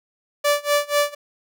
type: tone with tremolo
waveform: sawtooth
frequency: 582 Hz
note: D5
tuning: 16 cents flat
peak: -11 dBFS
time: 0.44-1.15 s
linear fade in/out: 10 ms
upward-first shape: sine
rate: 4.1 Hz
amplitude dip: 95%
effects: none